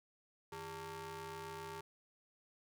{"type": "ring-modulated tone", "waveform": "sawtooth", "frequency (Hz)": 246.9, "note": "B3", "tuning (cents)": 0, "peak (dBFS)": -38, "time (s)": [0.52, 1.81], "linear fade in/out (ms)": 5, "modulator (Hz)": 651, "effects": []}